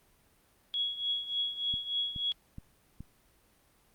sine tone with tremolo, 3338 Hz, G#7, 8 cents sharp, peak -27 dBFS, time 0.74-2.32 s, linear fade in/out 0 ms, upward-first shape triangle, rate 3.4 Hz, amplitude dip 80%
click train, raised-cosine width 5 ms, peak -30 dBFS, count 4, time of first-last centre 1.74-3.006 s, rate 2.37 Hz
effects pink hiss -66 dBFS RMS until 3.94 s + Opus 32 kbps

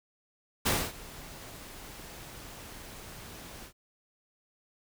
pink noise with ADSR envelope, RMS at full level -25 dBFS, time 0.65-3.73 s, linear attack 17 ms, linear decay 250 ms, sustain -21 dB, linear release 87 ms, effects none

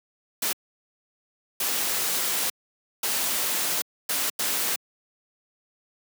white noise bursts at uneven times, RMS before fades -26 dBFS, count 5, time 0.42-0.53 / 1.6-2.5 / 3.03-3.82 / 4.09-4.3 / 4.39-4.76 s, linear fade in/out 5 ms, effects high-pass 200 Hz 12 dB/octave

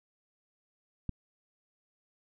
click, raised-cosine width 5 ms, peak -21 dBFS, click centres 1.093 s, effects none

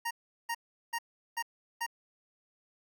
25% pulse tone bursts, 932.3 Hz, A#5, in tune, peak -28 dBFS, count 5, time 0.05-1.865 s, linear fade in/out 10 ms, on 59 ms, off 380 ms, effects none

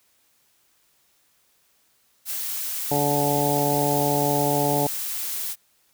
blue noise, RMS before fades -29 dBFS, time 2.25-5.56 s, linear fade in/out 50 ms
harmonic tone, 144.2 Hz, D3, 31 cents flat, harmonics 1 / 2 / 3 / 4 / 5 / 6, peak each -27 / -27 / -27 / -27 / -27 / -27 dBFS, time 2.91-4.87 s, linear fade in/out 5 ms
effects white hiss -64 dBFS RMS until 5.93 s

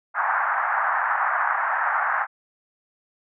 white band-pass noise, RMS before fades -23 dBFS, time 0.14-2.27 s, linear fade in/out 50 ms, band 730 to 1700 Hz, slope 48 dB/octave, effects none

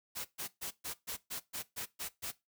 white noise bursts, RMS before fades -40 dBFS, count 10, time 0.15-2.32 s, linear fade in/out 20 ms, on 100 ms, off 130 ms, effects noise-tail reverb RT60 0.2 s tail -18 dB re dry

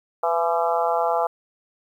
harmonic tone with a mistuned harmonic, 168.7 Hz, E3, 40 cents sharp, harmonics 3 / 4 / 5 / 6 / 7 / 8, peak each -26 / -23 / -24 / -30 / -28 / -32 dBFS, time 0.23-1.27 s, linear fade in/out 5 ms, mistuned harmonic 3, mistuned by -27 cents, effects 9-bit

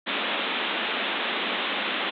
white band-pass noise, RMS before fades -28 dBFS, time 0.06-2.11 s, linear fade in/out 20 ms, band 190 to 3700 Hz, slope 96 dB/octave, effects none

